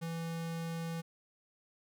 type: tone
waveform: square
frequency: 165.7 Hz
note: E3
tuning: 9 cents sharp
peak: -37 dBFS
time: 0.01-1.02 s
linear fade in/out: 20 ms
effects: none